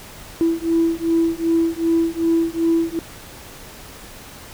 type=beating tone pair; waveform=sine; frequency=329.7 / 332.3 Hz; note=E4 / E4; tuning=0 / +14 cents; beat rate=2.6 Hz; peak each=-18 dBFS; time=0.41-2.99 s; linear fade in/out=0 ms; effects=tanh soft clip ceiling -9 dBFS + pink hiss -39 dBFS RMS until 4.53 s